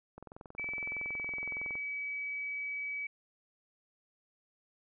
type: click train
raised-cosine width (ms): 1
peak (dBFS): -33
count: 35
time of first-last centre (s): 0.18-1.754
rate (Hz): 21.6
type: tone with pitch glide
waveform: sine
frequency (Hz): 2302 to 2282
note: D7 to C#7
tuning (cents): -35 to +50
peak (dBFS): -35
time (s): 0.58-3.07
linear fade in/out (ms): 5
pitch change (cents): -15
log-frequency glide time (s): 0.98-1.33
effects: none